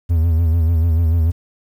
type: tone with vibrato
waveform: triangle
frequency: 82.41 Hz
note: E2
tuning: in tune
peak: -10 dBFS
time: 0.09-1.32 s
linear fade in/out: 20 ms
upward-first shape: sine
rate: 6.8 Hz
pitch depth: 71 cents each way
effects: 8-bit